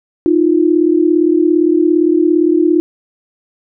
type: tone pair together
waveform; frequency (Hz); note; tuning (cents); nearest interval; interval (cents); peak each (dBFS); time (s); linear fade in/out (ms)
sine; 311.7 / 349.2; D#4 / F4; +3 / 0; major second; 197; -11; 0.26-2.8; 0
effects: none